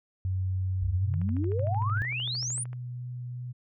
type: tone with pitch glide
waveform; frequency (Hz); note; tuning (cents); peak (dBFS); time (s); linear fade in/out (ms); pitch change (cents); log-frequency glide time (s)
sine; 93.5 to 103.15; F#2 to G#2; +19 to -11; -26; 0.25-2.02; 0; +170; 1.41-1.77
type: exponential sweep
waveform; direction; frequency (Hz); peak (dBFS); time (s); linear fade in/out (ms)
sine; up; 55 to 9956; -30; 0.81-2.64; 10
type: click train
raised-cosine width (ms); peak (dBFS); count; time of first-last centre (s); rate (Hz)
0.5; -34; 22; 1.14-2.731; 13.2
type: tone with vibrato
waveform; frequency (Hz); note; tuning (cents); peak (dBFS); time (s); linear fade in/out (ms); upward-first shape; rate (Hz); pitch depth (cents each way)
sine; 123.47; B2; 0; -34; 1.57-3.53; 20; triangle; 2.8; 9
effects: none